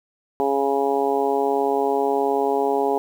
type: harmonic tone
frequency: 138.59 Hz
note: C#3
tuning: in tune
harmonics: 2 / 3 / 4 / 5 / 6 / 7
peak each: -28 / -21 / -29 / -26 / -24 / -31 dBFS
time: 0.4-2.98 s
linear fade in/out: 0 ms
effects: 8-bit